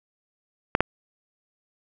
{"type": "clicks", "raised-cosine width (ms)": 0.5, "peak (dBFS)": -3, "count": 2, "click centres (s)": [0.751, 0.806], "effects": []}